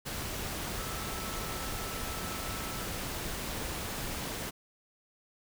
sine tone in noise, 1316 Hz, E6, 3 cents flat, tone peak -45 dBFS, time 0.78-2.86 s, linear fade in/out 20 ms, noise pink, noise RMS -37 dBFS, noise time 0.05-4.51 s, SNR -11 dB, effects none

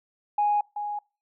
sine tone with echo, 829 Hz, G#5, 3 cents flat, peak -19 dBFS, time 0.38-0.61 s, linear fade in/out 5 ms, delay 380 ms, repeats 1, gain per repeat -9 dB, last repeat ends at 0.99 s, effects noise-tail reverb RT60 0.3 s tail -25 dB re dry + tanh soft clip ceiling -15 dBFS

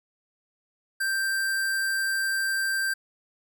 square tone, 1572 Hz, G6, 4 cents sharp, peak -25 dBFS, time 1-2.94 s, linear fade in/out 10 ms, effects none

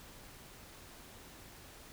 silence, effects pink hiss -54 dBFS RMS until 1.92 s

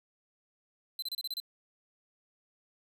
45% pulse tone bursts, 4057 Hz, B7, 46 cents sharp, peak -33 dBFS, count 7, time 0.99-1.401 s, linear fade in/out 2 ms, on 33 ms, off 30 ms, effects none

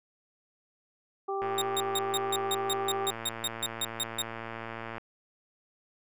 harmonic tone, 392 Hz, G4, in tune, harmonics 1 / 2 / 3, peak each -32 / -34 / -37 dBFS, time 1.28-3.11 s, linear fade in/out 10 ms
click train, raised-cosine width 0.5 ms, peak -23 dBFS, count 407, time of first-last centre 1.42-4.981 s, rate 114 Hz
sawtooth tone bursts, 3708 Hz, A#7, 10 cents flat, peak -25 dBFS, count 15, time 1.58-4.22 s, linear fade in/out 2 ms, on 36 ms, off 150 ms
effects none

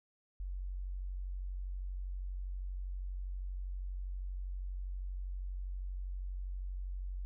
sine tone, 46.25 Hz, F#1, in tune, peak -37 dBFS, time 0.4-7.25 s, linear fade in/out 0 ms, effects none

